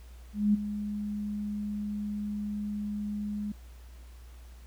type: tone with ADSR envelope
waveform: sine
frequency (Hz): 207.7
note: G#3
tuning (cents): 0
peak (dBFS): -19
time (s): 0.33-3.52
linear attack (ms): 210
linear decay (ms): 16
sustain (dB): -12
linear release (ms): 4
effects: added 60 Hz sine -46 dBFS peak until 4.66 s + pink hiss -60 dBFS RMS until 4.66 s